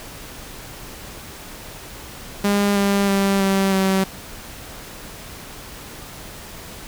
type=tone with pitch steps; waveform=sawtooth; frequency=202.4 / 199.61 / 196.87 / 194.16 / 191.48 Hz; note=G#3 / G3 / G3 / G3 / G3; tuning=-44 / +32 / +8 / -16 / -40 cents; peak=-12 dBFS; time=2.44-4.04 s; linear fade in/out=5 ms; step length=320 ms; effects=pink hiss -37 dBFS RMS until 6.87 s